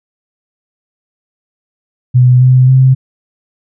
sine tone with pitch steps, 125.4 / 128.18 / 131.03 Hz, B2 / C3 / C3, +27 / -35 / +3 cents, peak -3 dBFS, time 2.14-2.95 s, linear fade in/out 20 ms, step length 270 ms, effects none

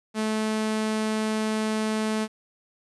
sawtooth tone, 217.2 Hz, A3, 22 cents flat, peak -20 dBFS, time 0.14-2.28 s, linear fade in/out 50 ms, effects resampled to 24000 Hz + 9-bit

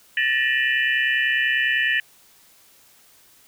sine tone cluster, 1763 / 1893 / 2417 / 2664 / 2968 Hz, A6 / A#6 / D7 / E7 / F#7, +3 / +26 / +49 / +18 / +5 cents, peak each -21 / -23 / -29 / -30 / -28 dBFS, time 0.17-2 s, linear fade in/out 2 ms, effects white hiss -54 dBFS RMS until 3.47 s

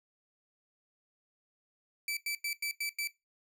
sawtooth tone bursts, 2317 Hz, D7, 24 cents flat, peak -29 dBFS, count 6, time 2.08-3.074 s, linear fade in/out 2 ms, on 89 ms, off 92 ms, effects noise-tail reverb RT60 0.2 s tail -18 dB re dry

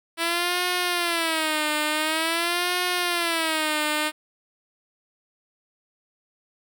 5% pulse tone with vibrato, 329.6 Hz, E4, in tune, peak -11 dBFS, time 0.17-4.12 s, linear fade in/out 50 ms, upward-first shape sine, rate 0.47 Hz, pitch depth 150 cents each way, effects none

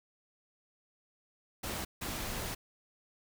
pink noise bursts at uneven times, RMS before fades -38 dBFS, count 2, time 1.63-1.85 / 2.01-2.55 s, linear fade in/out 10 ms, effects none

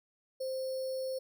sine tone with sample-and-hold, 523.3 Hz, C5, in tune, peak -33 dBFS, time 0.4-1.19 s, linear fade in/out 10 ms, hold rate 4900 Hz, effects none

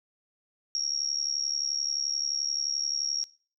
sine tone with amplitude modulation, 5588 Hz, F8, in tune, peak -23 dBFS, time 0.75-3.24 s, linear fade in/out 0 ms, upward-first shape sine, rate 71.5 Hz, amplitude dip 90%, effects noise-tail reverb RT60 0.4 s tail -21 dB re dry

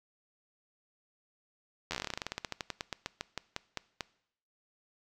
slowing click train, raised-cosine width 0.2 ms, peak -17 dBFS, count 29, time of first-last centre 1.91-4.008 s, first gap 11 ms, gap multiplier 1.12, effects noise-tail reverb RT60 0.7 s tail -21 dB re dry

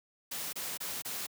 white noise bursts, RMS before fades -38 dBFS, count 4, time 0.31-1.268 s, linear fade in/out 10 ms, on 220 ms, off 26 ms, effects high-pass 100 Hz 12 dB/octave

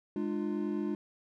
triangle chord, D diminished, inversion second, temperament equal with one note detuned, 207.7 / 300.2 / 349.2 Hz, Ab3 / D4 / F4, 0 / +38 / 0 cents, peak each -33 / -33 / -34 dBFS, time 0.16-0.95 s, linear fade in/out 2 ms, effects none

